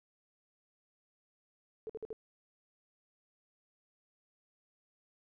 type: tone bursts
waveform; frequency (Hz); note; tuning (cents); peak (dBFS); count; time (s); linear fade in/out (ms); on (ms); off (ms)
sine; 440; A4; 0; -38; 4; 1.87-2.129; 0; 25; 53
effects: none